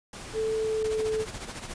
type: noise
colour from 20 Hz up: pink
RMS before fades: -41 dBFS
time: 0.13-0.83 s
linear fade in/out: 2 ms
type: tone with pitch glide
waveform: sine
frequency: 440 to 436.2 Hz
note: A4 to A4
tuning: 0 to -15 cents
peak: -25 dBFS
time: 0.33-1.26 s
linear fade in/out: 50 ms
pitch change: -15 cents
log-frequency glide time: 0.55-0.85 s
type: noise with tremolo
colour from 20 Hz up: pink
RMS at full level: -36 dBFS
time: 0.84-1.74 s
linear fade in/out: 5 ms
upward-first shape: sine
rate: 14 Hz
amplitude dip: 60%
effects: resampled to 22050 Hz